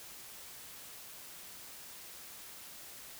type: silence
effects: white hiss -50 dBFS RMS until 3.19 s